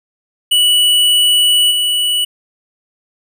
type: tone with level steps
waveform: square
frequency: 2949 Hz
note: F#7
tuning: 6 cents flat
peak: -9 / -13 dBFS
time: 0.51-2.25 s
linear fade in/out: 10 ms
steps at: 1.7 s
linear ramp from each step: 20 ms
effects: none